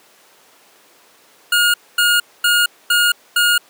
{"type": "tone bursts", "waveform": "25% pulse", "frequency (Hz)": 1428, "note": "F6", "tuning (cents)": 38, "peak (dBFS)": -8, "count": 5, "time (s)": [1.52, 3.58], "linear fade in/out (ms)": 5, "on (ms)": 220, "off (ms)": 240, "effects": ["pink hiss -49 dBFS RMS until 3.69 s", "high-pass 400 Hz 12 dB/octave"]}